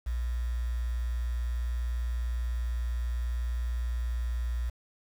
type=tone with quantisation; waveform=sine; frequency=59.7 Hz; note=A#1; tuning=42 cents sharp; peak=-28 dBFS; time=0.06-4.7 s; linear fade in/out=10 ms; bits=8; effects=none